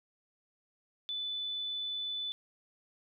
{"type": "tone", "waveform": "sine", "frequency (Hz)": 3494, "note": "A7", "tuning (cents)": -13, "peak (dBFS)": -34, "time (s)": [1.09, 2.32], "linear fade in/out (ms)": 0, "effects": []}